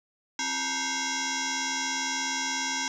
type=tone with frequency modulation; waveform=sine; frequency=2093 Hz; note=C7; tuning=in tune; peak=-27 dBFS; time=0.39-2.88 s; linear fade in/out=2 ms; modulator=609 Hz; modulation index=7.3; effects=10-bit